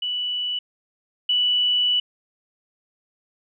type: tone pair in turn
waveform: sine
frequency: 2960 / 2960 Hz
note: F#7 / F#7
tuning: 0 / 0 cents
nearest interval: unison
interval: 0 cents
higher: neither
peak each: -23 / -17 dBFS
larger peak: second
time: 0.02-0.59 / 1.29-2 s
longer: second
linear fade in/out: 5 ms
effects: none